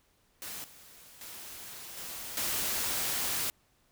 white noise with level steps, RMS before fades -41 / -54 / -45 / -41 / -32 dBFS, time 0.42-3.5 s, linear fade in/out 0 ms, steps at 0.64 / 1.21 / 1.97 / 2.37 s, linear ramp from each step 2 ms, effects pink hiss -69 dBFS RMS until 3.91 s

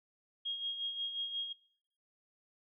sine tone with tremolo, 3263 Hz, G#7, 31 cents flat, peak -34 dBFS, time 0.45-1.53 s, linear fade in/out 10 ms, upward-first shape sine, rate 5.6 Hz, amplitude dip 60%, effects noise-tail reverb RT60 0.6 s tail -21 dB re dry

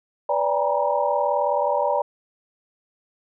sine tone cluster, 496.4 / 582 / 808 / 929 / 968 Hz, B4 / D5 / G#5 / A#5 / B5, +9 / -16 / -48 / -6 / -35 cents, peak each -28 / -22 / -26 / -26 / -28 dBFS, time 0.29-2.02 s, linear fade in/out 5 ms, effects none

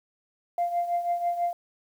sine tone with tremolo, 696 Hz, F5, 6 cents flat, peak -20 dBFS, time 0.58-1.53 s, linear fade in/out 2 ms, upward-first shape triangle, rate 6.1 Hz, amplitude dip 75%, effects tanh soft clip ceiling -19 dBFS + 9-bit

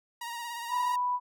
sawtooth tone with vibrato, 942 Hz, A#5, 18 cents sharp, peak -32 dBFS, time 0.21-0.96 s, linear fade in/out 5 ms, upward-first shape sine, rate 17 Hz, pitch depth 34 cents each way
sine tone, 987.8 Hz, B5, in tune, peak -26 dBFS, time 0.69-1.2 s, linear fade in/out 50 ms
effects none

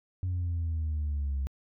sine exponential sweep, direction down, 92.5 to 66.5 Hz, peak -26 dBFS, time 0.23-1.47 s, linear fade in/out 0 ms, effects tanh soft clip ceiling -26 dBFS

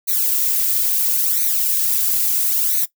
violet noise with flanger, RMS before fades -18 dBFS, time 0.07-2.86 s, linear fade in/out 20 ms, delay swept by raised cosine 0.48 to 3.28 ms, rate 0.74 Hz, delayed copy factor +0.95, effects noise-tail reverb RT60 0.1 s tail -18 dB re dry

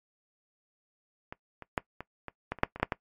clicks, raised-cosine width 0.5 ms, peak -24 / -27 / -11 / -23 / -23 / -16 / -29 / -6 / -24 / -23 / -8 / -13 dBFS, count 12, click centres 1.325 / 1.623 / 1.778 / 2.006 / 2.283 / 2.52 / 2.587 / 2.634 / 2.76 / 2.799 / 2.83 / 2.922 s, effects noise-tail reverb RT60 0.1 s tail -20 dB re dry + MP3 96 kbps

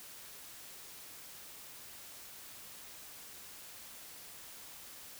silence, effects white hiss -51 dBFS RMS until 5.19 s

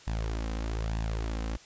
sawtooth tone with flanger, 55 Hz, A1, in tune, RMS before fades -32 dBFS, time 0.07-1.57 s, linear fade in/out 5 ms, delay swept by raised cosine 1.1 to 3.9 ms, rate 1.1 Hz, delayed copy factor +0.6, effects white hiss -53 dBFS RMS until 1.65 s + resampled to 16000 Hz

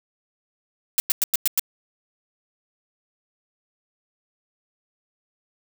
blue noise bursts, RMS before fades -19 dBFS, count 6, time 0.98-1.595 s, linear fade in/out 0 ms, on 20 ms, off 99 ms, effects none

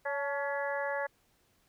harmonic tone with a mistuned harmonic, 281.1 Hz, C#4, 24 cents sharp, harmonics 2 / 3 / 4 / 5 / 6 / 7, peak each -34 / -38 / -43 / -45 / -37 / -43 dBFS, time 0.05-1.07 s, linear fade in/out 10 ms, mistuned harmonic 3, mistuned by +49 cents, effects pink hiss -70 dBFS RMS until 1.68 s

